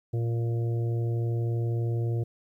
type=harmonic tone; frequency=116.54 Hz; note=A#2; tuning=in tune; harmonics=1 / 3 / 4 / 5 / 6; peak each=-25 / -36 / -40 / -48 / -48 dBFS; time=0.13-2.24 s; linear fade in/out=10 ms; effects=11-bit